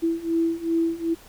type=beating tone pair; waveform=sine; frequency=329.6 / 332.2 Hz; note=E4 / E4; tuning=0 / +13 cents; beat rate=2.6 Hz; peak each=-25 / -23 dBFS; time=0.02-1.15 s; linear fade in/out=20 ms; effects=pink hiss -49 dBFS RMS until 1.28 s